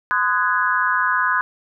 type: chord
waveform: sine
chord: Ab dominant seventh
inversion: first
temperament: equal with one note detuned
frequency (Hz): 1023.2 / 1244.5 / 1480 / 1661.2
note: C6 / Eb6 / Gb6 / Ab6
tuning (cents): -39 / 0 / 0 / 0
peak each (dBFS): -21 / -23 / -21 / -22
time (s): 0.11-1.41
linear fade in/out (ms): 0
effects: none